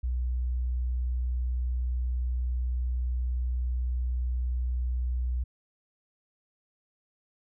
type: tone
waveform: sine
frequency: 61.74 Hz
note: B1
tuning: in tune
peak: -26 dBFS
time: 0.03-5.44 s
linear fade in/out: 10 ms
effects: none